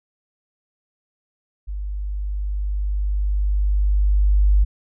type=tone with level ramp; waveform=sine; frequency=50 Hz; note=G1; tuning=35 cents sharp; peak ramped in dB=-25 to -11 dBFS; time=1.67-4.65 s; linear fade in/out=20 ms; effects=none